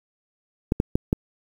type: clicks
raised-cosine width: 3 ms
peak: -6 dBFS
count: 4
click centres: 0.721 / 0.801 / 0.955 / 1.129 s
effects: 7-bit